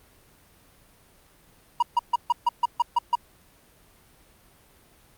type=tone bursts; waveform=triangle; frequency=955 Hz; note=A#5; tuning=42 cents sharp; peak=-15 dBFS; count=9; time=1.8-3.154 s; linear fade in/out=5 ms; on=26 ms; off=140 ms; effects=pink hiss -57 dBFS RMS until 5.17 s + Opus 32 kbps